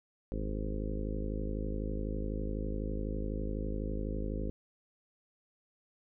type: harmonic tone with a mistuned harmonic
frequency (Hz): 52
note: G#1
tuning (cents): +3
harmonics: 1 / 2 / 3 / 4 / 5 / 6 / 7 / 8 / 9 / 10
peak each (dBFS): -35 / -43 / -45 / -42 / -44 / -44 / -49 / -45 / -49 / -46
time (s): 0.32-4.5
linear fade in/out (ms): 0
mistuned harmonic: 1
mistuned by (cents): -140
effects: none